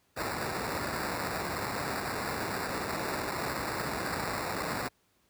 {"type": "noise with sample-and-hold", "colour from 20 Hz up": "white", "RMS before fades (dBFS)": -34, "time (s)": [0.16, 4.89], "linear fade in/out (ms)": 20, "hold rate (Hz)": 3150, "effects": ["pink hiss -70 dBFS RMS until 5.29 s", "high-pass 60 Hz 12 dB/octave"]}